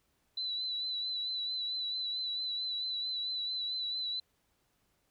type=tone with vibrato; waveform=sine; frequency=3985 Hz; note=B7; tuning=15 cents sharp; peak=-33 dBFS; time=0.37-4.2 s; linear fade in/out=5 ms; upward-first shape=sine; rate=4.5 Hz; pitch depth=35 cents each way; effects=pink hiss -75 dBFS RMS until 5.1 s